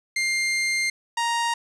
sawtooth tone pair in turn, 2100 / 935.4 Hz, C7 / A#5, +6 / +6 cents, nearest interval octave + major second, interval 1400 cents, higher first, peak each -18 dBFS, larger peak neither, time 0.16-0.9 / 1.17-1.54 s, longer first, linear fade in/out 5 ms, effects resampled to 22050 Hz + 9-bit

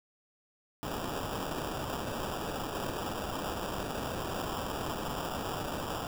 white noise with sample-and-hold, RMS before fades -36 dBFS, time 0.83-6.07 s, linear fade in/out 0 ms, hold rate 2100 Hz, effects none

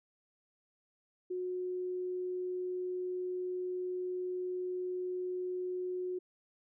sine tone, 364.3 Hz, F#4, 27 cents flat, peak -34 dBFS, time 1.3-6.19 s, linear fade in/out 10 ms, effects none

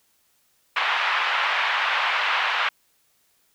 pink band-pass noise, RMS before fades -23 dBFS, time 0.76-2.69 s, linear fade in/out 5 ms, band 880 to 3100 Hz, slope 24 dB/octave, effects white hiss -65 dBFS RMS until 3.54 s

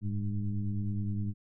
sine tone with frequency modulation, 103.83 Hz, G#2, in tune, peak -29 dBFS, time 0.01-1.34 s, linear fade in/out 50 ms, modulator 99 Hz, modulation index 1.1, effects none

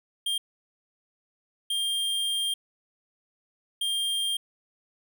square tone bursts at uneven times, 3199 Hz, G7, 34 cents sharp, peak -26 dBFS, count 3, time 0.26-0.38 / 1.7-2.54 / 3.81-4.37 s, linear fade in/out 5 ms, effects none

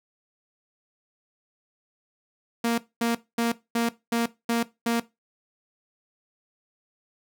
sawtooth tone bursts, 233.1 Hz, A#3, in tune, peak -18 dBFS, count 7, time 2.64-5 s, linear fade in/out 5 ms, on 140 ms, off 230 ms, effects noise-tail reverb RT60 0.2 s tail -17 dB re dry

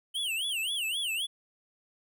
square tone with vibrato, 2986 Hz, F#7, 15 cents sharp, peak -30 dBFS, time 0.14-1.27 s, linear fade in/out 20 ms, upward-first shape sine, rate 3.8 Hz, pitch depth 240 cents each way, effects none

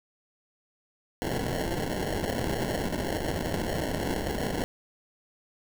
white noise with sample-and-hold, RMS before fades -30 dBFS, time 1.22-4.64 s, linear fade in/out 0 ms, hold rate 1225 Hz, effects none

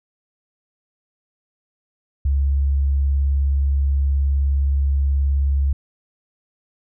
sine tone with vibrato, 69.3 Hz, C#2, in tune, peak -15 dBFS, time 2.25-5.73 s, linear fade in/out 5 ms, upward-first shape square, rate 19 Hz, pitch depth 14 cents each way, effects none

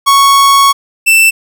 45% pulse tone pair in turn, 1108.7 / 2664 Hz, C#6 / E7, 0 / +18 cents, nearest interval octave + minor third, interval 1518 cents, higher second, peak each -4 dBFS, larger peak neither, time 0.06-0.73 / 1.06-1.31 s, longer first, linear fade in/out 20 ms, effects none

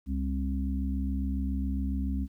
harmonic tone, 67.2 Hz, C2, 47 cents sharp, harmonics 1 / 3 / 4, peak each -29 / -34 / -35 dBFS, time 0.06-2.28 s, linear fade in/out 50 ms, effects 11-bit

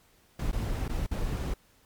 brown noise with dropouts, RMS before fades -30 dBFS, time 0.39-1.54 s, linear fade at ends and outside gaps 5 ms, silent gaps 0.515-0.528 / 0.881-0.893 / 1.065-1.112 s, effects pink hiss -63 dBFS RMS until 1.85 s + MP3 96 kbps

